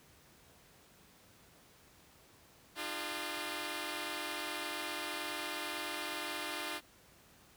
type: tone cluster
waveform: 5% pulse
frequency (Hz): 301.2 / 346.6 / 408.9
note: D4 / F4 / G#4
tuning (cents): +44 / -13 / -27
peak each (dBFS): -30 / -30 / -34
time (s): 2.75-6.81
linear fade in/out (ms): 50
effects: pink hiss -62 dBFS RMS until 7.56 s + high-pass 60 Hz 12 dB/octave